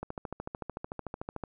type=click train; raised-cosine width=1 ms; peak=-22 dBFS; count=20; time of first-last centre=0.03-1.437 s; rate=13.5 Hz; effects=none